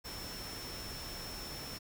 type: tone in noise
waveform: sine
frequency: 5400 Hz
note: E8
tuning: 41 cents sharp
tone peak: -46 dBFS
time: 0.04-1.79 s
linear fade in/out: 20 ms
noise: pink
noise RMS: -45 dBFS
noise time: 0.04-1.79 s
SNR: -4 dB
effects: none